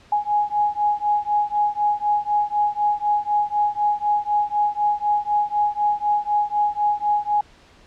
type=beating tone pair; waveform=sine; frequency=830.6 / 834.6 Hz; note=G#5 / G#5; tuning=0 / +8 cents; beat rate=4 Hz; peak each=-21 dBFS; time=0.12-7.41 s; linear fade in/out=5 ms; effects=pink hiss -51 dBFS RMS until 7.86 s + low-pass 5000 Hz 12 dB/octave